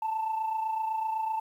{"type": "tone pair together", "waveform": "sine", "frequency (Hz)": [880, 907.9], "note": ["A5", "A#5"], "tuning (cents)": [0, -46], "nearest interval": "minor second", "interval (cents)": 54, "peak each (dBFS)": [-27, -35], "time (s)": [0.02, 1.4], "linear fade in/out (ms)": 5, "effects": ["tanh soft clip ceiling -24 dBFS", "10-bit"]}